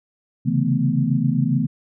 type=tone cluster; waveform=sine; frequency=134.5 / 141.8 / 164.2 / 219.7 / 248.2 Hz; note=C3 / C#3 / E3 / A3 / B3; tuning=+48 / +40 / -6 / -2 / +9 cents; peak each=-23 dBFS; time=0.45-1.67 s; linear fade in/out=20 ms; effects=none